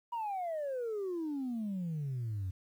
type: exponential sweep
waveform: sine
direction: down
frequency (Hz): 969 to 89.5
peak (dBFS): -32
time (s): 0.12-2.51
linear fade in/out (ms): 10
effects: tanh soft clip ceiling -32 dBFS + 11-bit